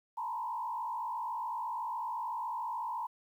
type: tone with frequency modulation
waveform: sine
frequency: 949 Hz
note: A#5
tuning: 31 cents sharp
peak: -34 dBFS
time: 0.17-3.07 s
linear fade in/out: 10 ms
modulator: 53.9 Hz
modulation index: 1.3
effects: 11-bit